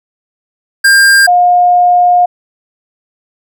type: tone pair in turn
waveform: square / sine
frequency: 1600 / 712.7 Hz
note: G6 / F5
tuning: +35 / +35 cents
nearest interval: octave + major second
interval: 1400 cents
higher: first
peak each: -4 dBFS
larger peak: neither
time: 0.84-1.27 / 1.27-2.26 s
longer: second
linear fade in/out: 10 ms
effects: none